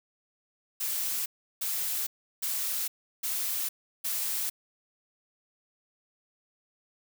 blue noise bursts, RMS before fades -31 dBFS, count 5, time 0.8-4.5 s, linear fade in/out 10 ms, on 460 ms, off 350 ms, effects none

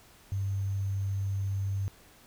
sine tone with sample-and-hold, 98 Hz, G2, in tune, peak -28 dBFS, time 0.32-1.88 s, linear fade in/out 0 ms, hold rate 6300 Hz, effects pink hiss -57 dBFS RMS until 2.26 s

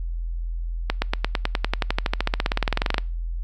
accelerating click train, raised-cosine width 0.3 ms, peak -5 dBFS, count 30, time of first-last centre 0.9-2.982 s, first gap 120 ms, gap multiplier 0.96, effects noise-tail reverb RT60 0.4 s tail -26 dB re dry + added 42 Hz sine -25 dBFS peak until 3.43 s

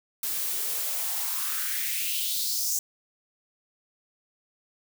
blue noise with high-pass filter sweep, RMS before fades -29 dBFS, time 0.23-2.79 s, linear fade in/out 2 ms, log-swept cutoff 240 to 6600 Hz, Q 3.6, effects none

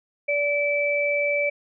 sine tone pair together, 579 / 2316 Hz, D5 / D7, -25 / -25 cents, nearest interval 2 octaves, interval 2400 cents, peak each -23 dBFS, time 0.28-1.5 s, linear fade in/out 10 ms, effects none

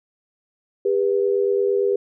sine tone pair together, 399.5 / 488.2 Hz, G4 / B4, +33 / -20 cents, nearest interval minor third, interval 347 cents, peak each -18 / -22 dBFS, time 0.85-1.96 s, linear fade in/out 5 ms, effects none

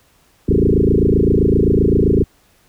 sine tone with frequency modulation, 233.1 Hz, A#3, in tune, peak -10 dBFS, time 0.48-2.24 s, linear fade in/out 10 ms, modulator 27.7 Hz, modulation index 7.3, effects pink hiss -55 dBFS RMS until 2.68 s

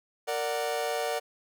40% pulse chord, Bb augmented, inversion none, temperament equal with one note detuned, 462.7 / 587.3 / 740 Hz, Bb4 / D5 / F#5, -13 / 0 / 0 cents, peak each -32 dBFS, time 0.27-1.2 s, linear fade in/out 20 ms, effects none

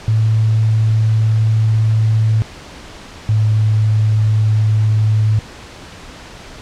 sine tone pair in turn, 110 / 107.86 Hz, A2 / A2, 0 / -34 cents, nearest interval unison, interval 34 cents, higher first, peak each -10 dBFS, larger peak neither, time 0.08-2.42 / 3.29-5.39 s, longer first, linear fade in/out 0 ms, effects pink hiss -35 dBFS RMS until 6.61 s + low-pass 6000 Hz 12 dB/octave

